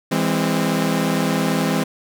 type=chord; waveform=sawtooth; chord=E augmented; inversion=none; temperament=equal with one note detuned; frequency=164.81 / 204.1 / 261.6 Hz; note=E3 / G#3 / B#3; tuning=0 / -30 / 0 cents; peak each=-18 dBFS; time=0.11-1.84 s; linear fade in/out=10 ms; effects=none